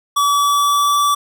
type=tone with pitch glide; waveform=square; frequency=1145 to 1157 Hz; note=D6 to D6; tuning=-44 to -26 cents; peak=-13 dBFS; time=0.16-1.15 s; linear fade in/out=10 ms; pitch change=+18 cents; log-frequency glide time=0.33-1.02 s; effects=none